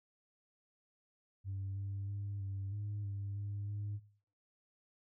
sine tone with pitch steps, 97.3 / 98.9 / 100.7 / 97.8 / 103.3 / 99.9 / 101.6 / 103 Hz, G2 / G2 / G2 / G2 / G#2 / G2 / G#2 / G#2, -12 / +16 / +47 / -4 / -9 / +33 / -38 / -14 cents, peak -36 dBFS, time 1.44-4 s, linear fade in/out 50 ms, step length 320 ms, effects noise-tail reverb RT60 0.5 s tail -20 dB re dry + tanh soft clip ceiling -35 dBFS

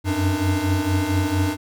square tone cluster, 91.1 / 95.5 / 299.6 Hz, F#2 / G2 / D4, -26 / -45 / +35 cents, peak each -24 dBFS, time 0.04-1.57 s, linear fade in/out 50 ms, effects none

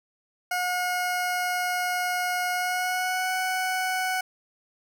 20% pulse tone with pitch glide, 722 to 744.4 Hz, F#5 to F#5, -43 to +10 cents, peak -20 dBFS, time 0.51-4.21 s, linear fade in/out 5 ms, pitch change +53 cents, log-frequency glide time 2.53-3.34 s, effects none

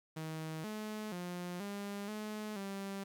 sawtooth tone with pitch steps, 158.5 / 214.2 / 177.4 / 201.7 / 213.1 / 196.5 Hz, D#3 / A3 / F3 / G3 / G#3 / G3, +32 / -46 / +27 / +50 / +45 / +4 cents, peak -36 dBFS, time 0.16-3.04 s, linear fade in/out 10 ms, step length 480 ms, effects 12-bit

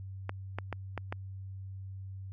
clicks, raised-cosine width 0.5 ms, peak -20 dBFS, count 5, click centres 0.294 / 0.586 / 0.727 / 0.977 / 1.125 s, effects added 96 Hz sine -40 dBFS peak until 2.32 s

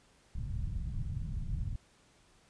pink low-pass noise, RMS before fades -36 dBFS, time 0.35-1.76 s, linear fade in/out 5 ms, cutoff 150 Hz, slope 24 dB/octave, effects pink hiss -65 dBFS RMS until 2.49 s + resampled to 22050 Hz

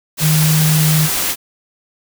sine tone in noise, 155.56 Hz, D#3, in tune, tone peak -11 dBFS, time 0.2-1.09 s, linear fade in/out 50 ms, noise white, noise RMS -18 dBFS, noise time 0.17-1.36 s, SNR +4 dB, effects none

